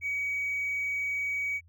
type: tone with hard clipping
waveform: triangle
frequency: 2263 Hz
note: C#7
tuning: 35 cents sharp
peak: -28 dBFS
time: 0.01-1.61 s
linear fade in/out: 50 ms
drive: 2 dB
effects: added 84 Hz sine -55 dBFS peak until 1.68 s